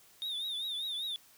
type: tone with vibrato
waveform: triangle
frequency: 3642 Hz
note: A#7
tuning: 41 cents flat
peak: -33 dBFS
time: 0.22-1.16 s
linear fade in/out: 0 ms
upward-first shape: triangle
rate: 5.1 Hz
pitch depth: 110 cents each way
effects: white hiss -61 dBFS RMS until 1.37 s